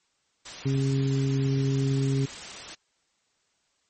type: noise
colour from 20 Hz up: white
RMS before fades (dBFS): -39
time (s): 0.45-2.75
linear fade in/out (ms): 10
type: harmonic tone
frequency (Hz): 135.6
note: C#3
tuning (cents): -38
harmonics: 1 / 2 / 3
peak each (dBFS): -23 / -29 / -33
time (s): 0.65-2.26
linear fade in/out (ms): 10
effects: white hiss -71 dBFS RMS until 3.89 s + MP3 32 kbps